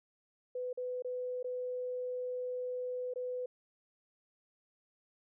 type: tone with dropouts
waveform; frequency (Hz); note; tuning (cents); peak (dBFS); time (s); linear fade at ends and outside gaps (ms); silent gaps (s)
sine; 500; B4; +21; -35; 0.55-3.46; 5; 0.73-0.774 / 1.023-1.046 / 1.429-1.443 / 3.138-3.158
effects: none